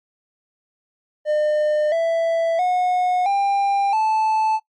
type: tone with pitch steps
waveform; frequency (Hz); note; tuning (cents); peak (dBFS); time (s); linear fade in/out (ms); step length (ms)
triangle; 604 / 662.5 / 726.6 / 797 / 874.2; D5 / E5 / F#5 / G5 / A5; +48 / +9 / -32 / +28 / -11; -14; 1.25-4.6; 50; 670
effects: noise-tail reverb RT60 0.1 s tail -20 dB re dry + MP3 48 kbps